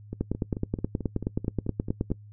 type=two click trains; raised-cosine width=3 ms; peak=-13 / -20 dBFS; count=19 / 10; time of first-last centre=0.21-2.117 / 0.13-2.104 s; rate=9.44 / 4.56 Hz; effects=noise-tail reverb RT60 0.1 s tail -22 dB re dry + added 104 Hz sine -45 dBFS peak until 2.32 s